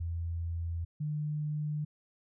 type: tone pair in turn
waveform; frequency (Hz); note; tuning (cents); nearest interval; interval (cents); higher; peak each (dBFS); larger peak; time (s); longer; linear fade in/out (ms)
sine; 84.1 / 150.33; E2 / D3; +35 / +41; minor seventh; 1006; second; -32 / -31; second; 0-0.85 / 1-1.85; neither; 10
effects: none